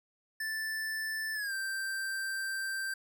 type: tone with pitch glide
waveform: square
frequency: 1760 to 1568 Hz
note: A6 to G6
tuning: 0 to 0 cents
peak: -34 dBFS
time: 0.4-2.94 s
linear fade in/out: 5 ms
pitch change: -200 cents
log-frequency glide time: 1.34-1.53 s
effects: none